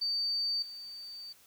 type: tone with level steps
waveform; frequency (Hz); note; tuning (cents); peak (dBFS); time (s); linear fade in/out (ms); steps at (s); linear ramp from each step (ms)
sine; 4600; D8; -37; -29 / -42; 0.01-1.33; 10; 0.62; 5
effects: white hiss -61 dBFS RMS until 1.46 s